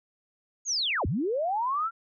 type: linear two-way sweep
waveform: sine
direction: down then up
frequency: 6810 to 63 to 1387 Hz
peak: -25 dBFS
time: 0.65-1.91 s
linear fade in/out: 50 ms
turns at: 1.06 s
effects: none